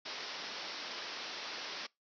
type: low-pass noise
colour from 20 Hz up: white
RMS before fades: -43 dBFS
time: 0.05-1.87 s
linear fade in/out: 10 ms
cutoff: 5600 Hz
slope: 96 dB/octave
effects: noise-tail reverb RT60 0.2 s tail -24 dB re dry + high-pass 300 Hz 12 dB/octave